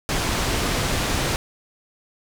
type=low-pass noise; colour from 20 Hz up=pink; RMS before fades=-23 dBFS; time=0.09-1.36 s; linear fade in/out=0 ms; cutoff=8400 Hz; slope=12 dB/octave; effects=none